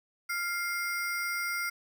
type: ring-modulated tone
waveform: square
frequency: 1753 Hz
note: A6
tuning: 7 cents flat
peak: -28 dBFS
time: 0.29-1.7 s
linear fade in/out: 10 ms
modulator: 359 Hz
effects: 10-bit